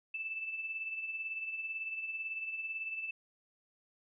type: tone with tremolo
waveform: sine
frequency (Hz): 2639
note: E7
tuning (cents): +1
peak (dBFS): -34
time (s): 0.14-3.11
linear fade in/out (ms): 5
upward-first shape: triangle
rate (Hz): 18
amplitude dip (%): 60
effects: none